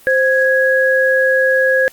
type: tone pair together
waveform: sine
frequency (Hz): 523.3 / 1661.4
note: C5 / G#6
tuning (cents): 0 / 0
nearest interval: octave + minor sixth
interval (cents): 2000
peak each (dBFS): -13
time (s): 0.07-1.88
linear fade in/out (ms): 0
effects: white hiss -44 dBFS RMS until 1.92 s + Opus 32 kbps